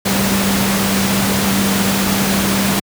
sine tone in noise, 196 Hz, G3, in tune, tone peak -16 dBFS, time 0.05-2.8 s, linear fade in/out 10 ms, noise pink, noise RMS -17 dBFS, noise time 0.05-2.8 s, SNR -2 dB, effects high-pass 100 Hz 12 dB/octave

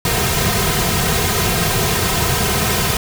pink noise with comb filter, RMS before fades -17 dBFS, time 0.05-2.97 s, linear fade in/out 2 ms, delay 3.5 ms, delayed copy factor -0.9, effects none

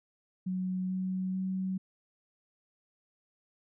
sine tone with pitch steps, 185 / 186.61 / 188.23 Hz, F#3 / F#3 / F#3, 0 / +15 / +30 cents, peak -30 dBFS, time 0.46-1.78 s, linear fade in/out 10 ms, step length 440 ms, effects none

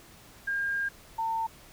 sine tone pair in turn, 1611 / 900 Hz, G6 / A5, +47 / +39 cents, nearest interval minor seventh, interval 1008 cents, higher first, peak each -27 dBFS, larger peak neither, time 0.47-0.89 / 1.18-1.47 s, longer first, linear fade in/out 10 ms, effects pink hiss -53 dBFS RMS until 1.72 s

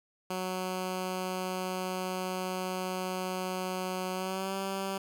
10% pulse tone with pitch glide, 185 to 193.75 Hz, F#3 to G3, 0 to -20 cents, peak -24 dBFS, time 0.3-4.98 s, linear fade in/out 5 ms, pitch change +80 cents, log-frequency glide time 4.13-4.55 s, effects none

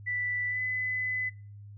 sine tone with pitch glide, 1975.5 to 2011 Hz, B6 to B6, 0 to +31 cents, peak -29 dBFS, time 0.06-1.3 s, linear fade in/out 20 ms, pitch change +31 cents, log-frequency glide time 0.48-0.6 s, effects noise-tail reverb RT60 0.4 s tail -21 dB re dry + added 102 Hz sine -44 dBFS peak until 1.77 s

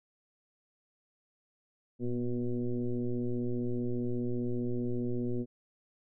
sine tone with frequency modulation, 123.47 Hz, B2, in tune, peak -29 dBFS, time 1.99-5.46 s, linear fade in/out 50 ms, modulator 121 Hz, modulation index 2.3, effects none

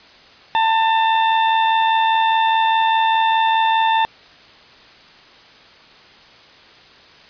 40% pulse tone with amplitude modulation, 894 Hz, A5, 27 cents sharp, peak -11 dBFS, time 0.55-4.05 s, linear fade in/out 0 ms, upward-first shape sine, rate 84.9 Hz, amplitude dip 35%, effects white hiss -45 dBFS RMS until 7.29 s + resampled to 11025 Hz

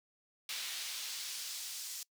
brown noise with high-pass filter sweep, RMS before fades -42 dBFS, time 0.49-2.03 s, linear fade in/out 2 ms, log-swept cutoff 3200 to 5900 Hz, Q 1.1, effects noise-tail reverb RT60 0.1 s tail -23 dB re dry

